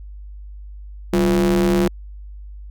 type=ring-modulated tone; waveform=square; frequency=78.6 Hz; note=D#2; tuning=18 cents sharp; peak=-12 dBFS; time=1.13-1.88 s; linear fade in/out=5 ms; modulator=271 Hz; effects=added 50 Hz sine -33 dBFS peak until 2.7 s